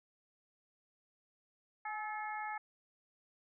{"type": "harmonic tone with a mistuned harmonic", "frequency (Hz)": 431.9, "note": "A4", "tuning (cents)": -32, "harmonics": [2, 3, 4, 5], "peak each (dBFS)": [-40, -46, -46, -47], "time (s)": [1.85, 2.58], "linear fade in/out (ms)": 5, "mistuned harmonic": 2, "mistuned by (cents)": -32, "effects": []}